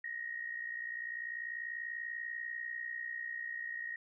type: tone with amplitude modulation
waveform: sine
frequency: 1875 Hz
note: A#6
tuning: 10 cents sharp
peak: -35 dBFS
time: 0.04-3.96 s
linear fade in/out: 5 ms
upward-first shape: sine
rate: 60.3 Hz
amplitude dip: 70%
effects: none